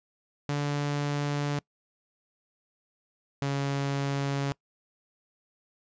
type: tone pair in turn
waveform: sawtooth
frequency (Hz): 144.7 / 139.61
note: D3 / C#3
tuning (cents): -25 / +13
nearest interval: minor second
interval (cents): 62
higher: first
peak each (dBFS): -23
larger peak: neither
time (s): 0.49-1.59 / 3.42-4.52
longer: neither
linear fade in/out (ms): 0
effects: noise-tail reverb RT60 0.1 s tail -24 dB re dry + resampled to 16000 Hz